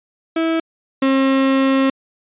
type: tone pair in turn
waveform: 35% pulse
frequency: 326.3 / 268.3 Hz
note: E4 / C4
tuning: -18 / +44 cents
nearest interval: minor third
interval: 338 cents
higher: first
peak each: -14 / -11 dBFS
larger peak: second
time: 0.36-0.6 / 1.02-1.9 s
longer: second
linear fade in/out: 5 ms
effects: resampled to 8000 Hz